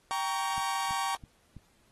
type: chord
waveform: 40% pulse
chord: G diminished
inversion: none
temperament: equal with one note detuned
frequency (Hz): 784 / 932.3 / 1124.2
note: G5 / Bb5 / Db6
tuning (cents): 0 / 0 / +24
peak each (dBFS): -33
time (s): 0.11-1.15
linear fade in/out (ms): 0
type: click train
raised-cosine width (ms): 5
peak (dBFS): -33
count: 4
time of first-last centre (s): 0.58-1.567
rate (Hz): 3.04
effects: pink hiss -67 dBFS RMS until 1.91 s + AAC 32 kbps